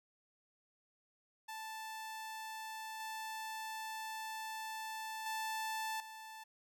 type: tone with level steps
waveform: sawtooth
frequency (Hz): 880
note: A5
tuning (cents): 0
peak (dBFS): -40 / -38 / -34 / -45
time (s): 1.48-6.44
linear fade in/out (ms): 10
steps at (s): 3 / 5.26 / 6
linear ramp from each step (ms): 2
effects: none